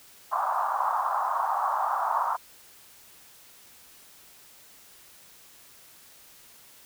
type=band-pass noise; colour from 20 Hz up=white; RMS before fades=-27 dBFS; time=0.31-2.37 s; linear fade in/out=20 ms; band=730 to 1200 Hz; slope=48 dB/octave; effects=white hiss -53 dBFS RMS until 6.85 s